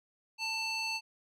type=tone with band-pass filter; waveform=square; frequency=888 Hz; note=A5; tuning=16 cents sharp; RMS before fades=-35 dBFS; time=0.38-1.01 s; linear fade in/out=50 ms; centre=3600 Hz; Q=3.3; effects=none